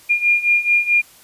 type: beating tone pair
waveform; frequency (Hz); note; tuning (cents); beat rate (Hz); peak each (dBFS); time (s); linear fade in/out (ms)
sine; 2411 / 2415.6; D7 / D7; +45 / +48; 4.6; -18 / -15; 0.09-1.02; 20
effects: white hiss -47 dBFS RMS until 1.23 s + resampled to 32000 Hz